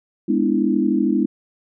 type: chord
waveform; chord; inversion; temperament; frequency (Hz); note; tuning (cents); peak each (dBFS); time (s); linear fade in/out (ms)
sine; E dominant seventh; first; just; 206 / 247.2 / 296.7 / 329.6; G#3 / B3 / D4 / E4; -14 / +2 / +18 / 0; -21; 0.28-1.26; 10
effects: none